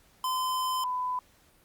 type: tone pair in turn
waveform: square / sine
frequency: 1026 / 1002 Hz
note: C6 / B5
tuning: -34 / +25 cents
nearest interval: unison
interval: 41 cents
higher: first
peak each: -28 dBFS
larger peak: neither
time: 0.24-0.84 / 0.84-1.19 s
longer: first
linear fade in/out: 2 ms
effects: pink hiss -62 dBFS RMS until 1.64 s + Opus 48 kbps

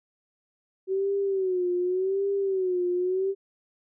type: tone with vibrato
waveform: sine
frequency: 376.2 Hz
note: F#4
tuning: 29 cents sharp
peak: -23 dBFS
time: 0.87-3.35 s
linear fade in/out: 50 ms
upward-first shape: sine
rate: 0.87 Hz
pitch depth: 98 cents each way
effects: none

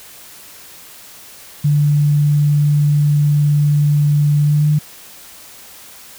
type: tone with pitch glide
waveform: sine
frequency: 146.83 to 150 Hz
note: D3 to D3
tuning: 0 to +37 cents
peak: -10 dBFS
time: 1.64-4.79 s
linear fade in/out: 10 ms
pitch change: +37 cents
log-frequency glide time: 4.42-4.68 s
effects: white hiss -39 dBFS RMS until 6.18 s

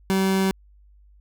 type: tone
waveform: 30% pulse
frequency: 191.6 Hz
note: G3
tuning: 39 cents flat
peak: -16 dBFS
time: 0.1-0.51 s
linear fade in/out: 0 ms
effects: added 50 Hz sine -50 dBFS peak until 1.2 s

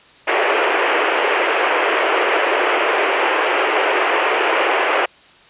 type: band-pass noise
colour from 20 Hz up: pink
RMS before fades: -17 dBFS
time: 0.27-5.06 s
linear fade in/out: 10 ms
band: 360 to 2900 Hz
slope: 48 dB/octave
effects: white hiss -47 dBFS RMS until 5.49 s + resampled to 8000 Hz

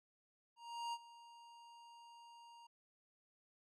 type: tone with ADSR envelope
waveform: square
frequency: 938 Hz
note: A#5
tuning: 11 cents sharp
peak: -40 dBFS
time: 0.56-2.67 s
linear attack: 370 ms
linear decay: 47 ms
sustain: -18 dB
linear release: 7 ms
effects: low-pass 7000 Hz 12 dB/octave

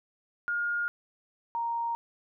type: tone pair in turn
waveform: sine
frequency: 1421 / 932.1 Hz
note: F6 / A#5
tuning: +30 / 0 cents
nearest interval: perfect fifth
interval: 730 cents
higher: first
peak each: -27 / -28 dBFS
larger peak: first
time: 0.48-0.88 / 1.55-1.95 s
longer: neither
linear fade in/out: 0 ms
effects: none

